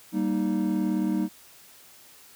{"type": "chord", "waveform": "triangle", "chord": "Eb major", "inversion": "first", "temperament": "just", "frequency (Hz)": [194.45, 233.3, 311.1], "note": ["G3", "Bb3", "Eb4"], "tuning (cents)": [-14, 2, 0], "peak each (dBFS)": [-25, -27, -25], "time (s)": [0.12, 1.29], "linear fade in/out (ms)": 50, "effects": ["white hiss -52 dBFS RMS until 2.35 s", "high-pass 60 Hz 12 dB/octave"]}